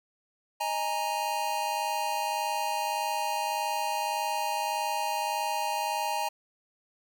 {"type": "chord", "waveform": "square", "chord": "D# suspended fourth", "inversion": "none", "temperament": "equal", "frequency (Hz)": [622.3, 830.6, 932.3], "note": ["D#5", "G#5", "A#5"], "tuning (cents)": [0, 0, 0], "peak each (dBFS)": [-38, -32, -32], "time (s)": [0.6, 6.29], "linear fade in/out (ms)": 10, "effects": []}